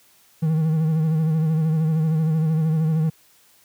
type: tone with vibrato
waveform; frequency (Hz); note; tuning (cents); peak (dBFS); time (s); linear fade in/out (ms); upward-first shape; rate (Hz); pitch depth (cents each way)
triangle; 158.5; D#3; +32; -15; 0.42-3.1; 10; sine; 13; 49
effects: white hiss -56 dBFS RMS until 3.64 s + high-pass 60 Hz 12 dB/octave